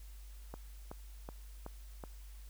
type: click train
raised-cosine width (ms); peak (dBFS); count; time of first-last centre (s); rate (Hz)
1; -30; 5; 0.54-2.038; 2.67
effects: added 50 Hz sine -48 dBFS peak until 2.49 s + white hiss -63 dBFS RMS until 2.49 s